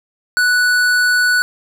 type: tone with tanh clipping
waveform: sine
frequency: 1480 Hz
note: F#6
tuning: in tune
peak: -13 dBFS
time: 0.37-1.42 s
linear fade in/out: 0 ms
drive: 16 dB
effects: none